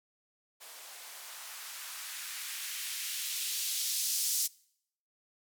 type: noise with band-pass filter sweep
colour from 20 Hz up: violet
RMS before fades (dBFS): -37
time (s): 0.6-4.48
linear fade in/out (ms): 20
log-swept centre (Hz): 570 to 5800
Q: 1.1
effects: noise-tail reverb RT60 0.7 s tail -24 dB re dry